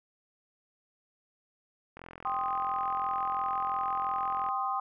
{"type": "click train", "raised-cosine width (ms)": 0.5, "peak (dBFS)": -29, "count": 109, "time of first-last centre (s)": [1.97, 4.487], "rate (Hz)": 42.9}
{"type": "chord", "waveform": "sine", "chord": "C minor", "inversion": "second", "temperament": "equal", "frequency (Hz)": [784, 1046.5, 1244.5], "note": ["G5", "C6", "Eb6"], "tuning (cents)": [0, 0, 0], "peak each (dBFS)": -33, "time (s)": [2.25, 4.8], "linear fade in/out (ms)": 5}
{"effects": []}